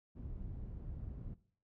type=low-pass noise; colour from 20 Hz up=white; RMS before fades=-45 dBFS; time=0.15-1.35 s; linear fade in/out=20 ms; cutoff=100 Hz; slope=12 dB/octave; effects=noise-tail reverb RT60 0.5 s tail -18 dB re dry